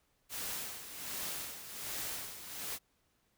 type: noise with tremolo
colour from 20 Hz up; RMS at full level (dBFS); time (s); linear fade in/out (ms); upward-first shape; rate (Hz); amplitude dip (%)
white; -39; 0.29-2.79; 50; sine; 1.3; 65
effects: pink hiss -75 dBFS RMS until 3.37 s